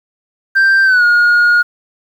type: tone with pitch glide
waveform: sine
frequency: 1573 to 1434.1 Hz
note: G6 to F6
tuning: +6 to +45 cents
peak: -4 dBFS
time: 0.55-1.63 s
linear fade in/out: 20 ms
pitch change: -161 cents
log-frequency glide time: 0.84-1.04 s
effects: tanh soft clip ceiling -6 dBFS + 7-bit